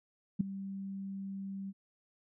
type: tone with ADSR envelope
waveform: sine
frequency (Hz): 195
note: G3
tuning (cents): -9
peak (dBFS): -22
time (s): 0.39-1.73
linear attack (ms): 17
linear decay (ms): 6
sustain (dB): -16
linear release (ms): 40
effects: none